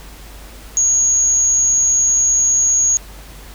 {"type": "tone", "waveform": "sine", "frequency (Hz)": 6645, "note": "G#8", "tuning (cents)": 0, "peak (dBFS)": -11, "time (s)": [0.77, 2.97], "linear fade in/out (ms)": 0, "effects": ["added 50 Hz sine -36 dBFS peak until 3.54 s", "pink hiss -40 dBFS RMS until 3.54 s"]}